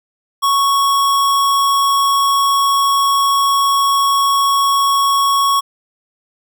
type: tone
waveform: square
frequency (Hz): 1108.7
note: C#6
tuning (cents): 0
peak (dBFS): -12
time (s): 0.42-5.61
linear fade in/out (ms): 20
effects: none